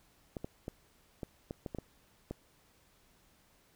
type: clicks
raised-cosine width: 2 ms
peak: -25 dBFS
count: 9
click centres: 0.368 / 0.445 / 0.681 / 1.232 / 1.509 / 1.662 / 1.748 / 1.786 / 2.31 s
effects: pink hiss -67 dBFS RMS until 3.75 s

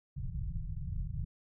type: low-pass noise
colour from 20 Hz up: pink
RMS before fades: -37 dBFS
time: 0.16-1.25 s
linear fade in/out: 10 ms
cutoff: 170 Hz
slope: 96 dB/octave
effects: none

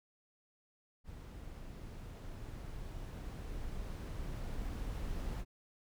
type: noise with level ramp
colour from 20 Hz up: brown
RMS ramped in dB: -48 to -39 dBFS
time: 1.04-5.45 s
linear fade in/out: 50 ms
effects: none

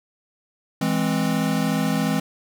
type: chord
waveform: square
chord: E augmented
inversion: none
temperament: equal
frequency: 164.81 / 207.7 / 261.6 Hz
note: E3 / G#3 / B#3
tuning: 0 / 0 / 0 cents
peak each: -25 dBFS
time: 0.81-2.2 s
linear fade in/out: 5 ms
effects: none

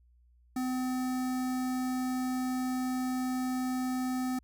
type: tone with notch filter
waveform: square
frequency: 255.1 Hz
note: C4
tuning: 44 cents flat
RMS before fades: -32 dBFS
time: 0.56-4.39 s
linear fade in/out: 5 ms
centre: 3000 Hz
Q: 1.1
effects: added 60 Hz sine -60 dBFS peak until 4.43 s

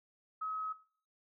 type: tone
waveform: sine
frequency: 1277 Hz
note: D#6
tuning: 45 cents sharp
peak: -35 dBFS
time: 0.41-0.73 s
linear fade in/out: 10 ms
effects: noise-tail reverb RT60 0.5 s tail -18 dB re dry

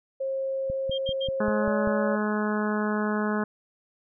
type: tone with pitch glide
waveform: sine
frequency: 536 to 567.9 Hz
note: C5 to C#5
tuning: +42 to +42 cents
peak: -26 dBFS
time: 0.2-2.16 s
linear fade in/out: 10 ms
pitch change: +100 cents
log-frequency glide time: 1.61-1.66 s
type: click train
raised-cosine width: 5 ms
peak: -23 dBFS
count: 7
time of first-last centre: 0.7-1.874 s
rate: 5.11 Hz
type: tone bursts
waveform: sine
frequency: 3200 Hz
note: G7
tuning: 35 cents sharp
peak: -30 dBFS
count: 3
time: 0.91-1.278 s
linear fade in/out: 10 ms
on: 72 ms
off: 76 ms
type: harmonic tone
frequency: 211.4 Hz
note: G#3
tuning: 31 cents sharp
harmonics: 1 / 2 / 3 / 4 / 5 / 6 / 7 / 8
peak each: -26 / -31 / -35 / -37 / -35 / -37 / -35 / -39 dBFS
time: 1.4-3.44 s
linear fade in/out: 5 ms
effects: none

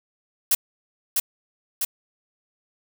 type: noise with echo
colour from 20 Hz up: blue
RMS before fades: -18 dBFS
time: 0.51-0.55 s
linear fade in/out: 5 ms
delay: 650 ms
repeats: 2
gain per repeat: -3 dB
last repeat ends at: 1.85 s
effects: none

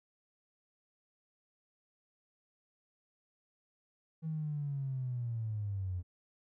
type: linear sweep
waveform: triangle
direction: down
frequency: 161.5 to 87.31 Hz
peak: -30 dBFS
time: 4.22-6.03 s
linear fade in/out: 50 ms
effects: tanh soft clip ceiling -32 dBFS

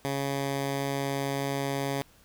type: tone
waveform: 10% pulse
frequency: 138.59 Hz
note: C#3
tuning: in tune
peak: -20 dBFS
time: 0.05-2.02 s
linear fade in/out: 0 ms
effects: pink hiss -59 dBFS RMS until 2.24 s

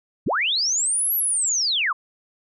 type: linear two-way sweep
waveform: sine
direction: up then down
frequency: 55 to 11950 to 982 Hz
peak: -19 dBFS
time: 0.26-1.93 s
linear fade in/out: 10 ms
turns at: 1.15 s
effects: none

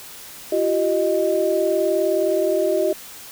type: tone cluster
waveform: sine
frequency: 342.8 / 382.2 / 619 Hz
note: F4 / G4 / D#5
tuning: -32 / -44 / -9 cents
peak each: -23 / -21 / -20 dBFS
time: 0.52-2.93 s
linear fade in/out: 5 ms
effects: white hiss -39 dBFS RMS until 3.31 s

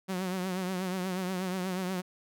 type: tone with vibrato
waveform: sawtooth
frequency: 185 Hz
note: F#3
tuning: in tune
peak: -27 dBFS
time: 0.08-2.02 s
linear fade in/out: 20 ms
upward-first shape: triangle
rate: 8.3 Hz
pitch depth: 73 cents each way
effects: none

